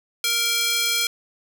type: tone with high-pass filter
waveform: square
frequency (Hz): 466.2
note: A#4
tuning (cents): 0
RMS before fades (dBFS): -22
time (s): 0.24-1.07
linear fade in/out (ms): 2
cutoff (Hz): 2900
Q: 1.1
effects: none